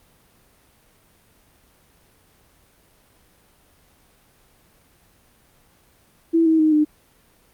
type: tone with pitch steps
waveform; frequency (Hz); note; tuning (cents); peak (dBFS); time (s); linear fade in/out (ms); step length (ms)
sine; 330 / 320.6 / 311.5 / 302.6; E4 / E4 / D#4 / D#4; +2 / -48 / +2 / -48; -13; 6.33-6.85; 20; 130
effects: pink hiss -57 dBFS RMS until 7.53 s + Opus 32 kbps